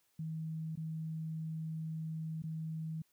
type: tone with dropouts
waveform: sine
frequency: 159.5 Hz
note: D#3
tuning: 43 cents sharp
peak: -37 dBFS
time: 0.19-3.02 s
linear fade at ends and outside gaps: 5 ms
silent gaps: 0.756-0.773 / 2.422-2.437 s
effects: white hiss -75 dBFS RMS until 3.12 s